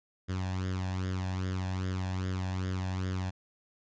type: tone with flanger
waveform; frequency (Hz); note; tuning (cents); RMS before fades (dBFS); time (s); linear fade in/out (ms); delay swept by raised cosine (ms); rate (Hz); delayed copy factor
sawtooth; 93.1; F#2; +11; -33; 0.28-3.31; 20; 0.59 to 1.19; 2.5; +0.7
effects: resampled to 16000 Hz